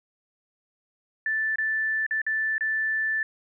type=tone with dropouts; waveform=sine; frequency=1760 Hz; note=A6; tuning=in tune; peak=-23 dBFS; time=1.26-3.23 s; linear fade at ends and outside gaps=2 ms; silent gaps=1.558-1.584 / 2.065-2.109 / 2.217-2.265 / 2.581-2.608 s; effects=none